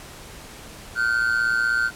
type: ring-modulated tone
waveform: triangle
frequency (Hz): 1471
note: F#6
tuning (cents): -11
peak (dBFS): -14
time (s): 0.95-1.91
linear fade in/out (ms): 50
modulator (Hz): 58.1
effects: pink hiss -41 dBFS RMS until 1.95 s + low-pass 12000 Hz 12 dB/octave